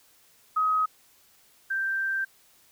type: tone pair in turn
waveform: sine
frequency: 1265 / 1569.6 Hz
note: D#6 / G6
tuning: +28 / +2 cents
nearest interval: major third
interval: 374 cents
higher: second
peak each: -21 / -25 dBFS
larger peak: first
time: 0.56-0.86 / 1.7-2.25 s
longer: second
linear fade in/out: 10 ms
effects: white hiss -60 dBFS RMS until 2.71 s